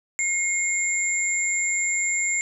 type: tone pair together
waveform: sine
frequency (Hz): 2148 / 7296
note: C7 / A#8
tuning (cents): +45 / -38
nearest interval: octave + major sixth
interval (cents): 2117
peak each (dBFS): -24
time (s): 0.19-2.41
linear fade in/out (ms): 0
effects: none